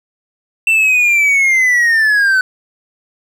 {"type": "linear sweep", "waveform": "triangle", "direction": "down", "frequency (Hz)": [2690, 1500], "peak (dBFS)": -7, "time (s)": [0.67, 2.41], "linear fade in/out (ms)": 2, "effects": []}